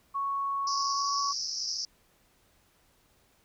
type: tone with pitch glide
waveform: sine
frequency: 1108.7 to 1119.6 Hz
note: C#6 to C#6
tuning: 0 to +17 cents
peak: -28 dBFS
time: 0.14-1.33 s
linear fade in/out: 20 ms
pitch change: +17 cents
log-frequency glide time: 0.92-1.08 s
type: band-pass noise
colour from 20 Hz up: white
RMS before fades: -34 dBFS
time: 0.67-1.85 s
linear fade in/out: 2 ms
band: 4900 to 5700 Hz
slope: 96 dB/octave
effects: pink hiss -66 dBFS RMS until 3.44 s